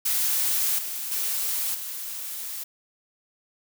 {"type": "noise with level steps", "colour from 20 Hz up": "blue", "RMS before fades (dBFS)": [-24, -32, -27, -34], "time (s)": [0.05, 2.64], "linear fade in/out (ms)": 10, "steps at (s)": [0.78, 1.11, 1.74], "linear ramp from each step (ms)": 10, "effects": []}